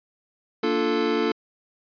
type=chord; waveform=square; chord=Bb major seventh; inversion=none; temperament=equal; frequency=233.1 / 293.7 / 349.2 / 440 Hz; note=Bb3 / D4 / F4 / A4; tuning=0 / 0 / 0 / 0 cents; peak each=-29 / -28 / -28 / -25 dBFS; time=0.63-1.32 s; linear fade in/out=5 ms; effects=resampled to 11025 Hz